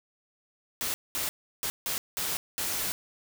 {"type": "noise bursts at uneven times", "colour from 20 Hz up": "white", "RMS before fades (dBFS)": -31, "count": 6, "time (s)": [[0.81, 0.94], [1.15, 1.29], [1.63, 1.7], [1.86, 1.98], [2.17, 2.37], [2.58, 2.92]], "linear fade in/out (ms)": 0, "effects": []}